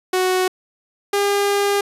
sawtooth tone pair in turn, 370 / 403.5 Hz, F#4 / G#4, 0 / -50 cents, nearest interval major second, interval 150 cents, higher second, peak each -12 dBFS, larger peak neither, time 0.13-0.48 / 1.13-1.81 s, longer second, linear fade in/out 5 ms, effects resampled to 32000 Hz

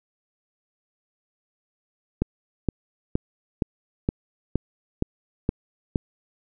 click train, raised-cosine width 3 ms, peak -8 dBFS, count 9, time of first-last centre 2.22-5.958 s, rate 2.14 Hz, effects none

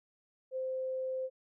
sine tone, 520 Hz, C5, 11 cents flat, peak -33 dBFS, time 0.51-1.3 s, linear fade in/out 50 ms, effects none

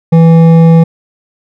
triangle tone with hard clipping, 164.81 Hz, E3, in tune, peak -3 dBFS, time 0.12-0.84 s, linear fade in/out 10 ms, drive 13 dB, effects none

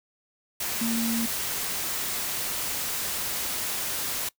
sine tone in noise, 229.8 Hz, A#3, 25 cents flat, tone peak -25 dBFS, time 0.81-1.26 s, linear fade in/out 5 ms, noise white, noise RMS -30 dBFS, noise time 0.6-4.29 s, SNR +2 dB, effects noise-tail reverb RT60 0.1 s tail -21 dB re dry

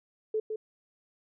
sine tone with echo, 434.4 Hz, A4, 22 cents flat, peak -26 dBFS, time 0.34-0.4 s, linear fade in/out 5 ms, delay 160 ms, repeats 1, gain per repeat -5 dB, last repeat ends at 0.56 s, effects none

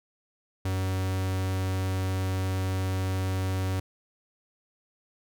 45% pulse tone, 94.3 Hz, F#2, 33 cents sharp, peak -26 dBFS, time 0.65-3.8 s, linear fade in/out 5 ms, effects none

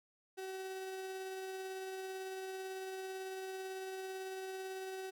35% pulse tone with tremolo, 379.5 Hz, F#4, 44 cents sharp, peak -39 dBFS, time 0.37-5.11 s, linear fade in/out 20 ms, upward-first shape triangle, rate 18 Hz, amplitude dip 25%, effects none

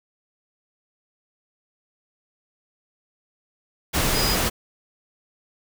sine tone in noise, 4941 Hz, D#8, 13 cents flat, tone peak -25 dBFS, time 4.14-4.36 s, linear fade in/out 20 ms, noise pink, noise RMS -22 dBFS, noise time 3.93-4.5 s, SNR -6 dB, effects none

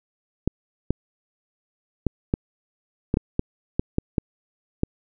clicks, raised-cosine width 3 ms, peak -7 dBFS, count 11, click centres 0.476 / 0.906 / 2.067 / 2.339 / 3.141 / 3.171 / 3.394 / 3.795 / 3.984 / 4.182 / 4.834 s, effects none

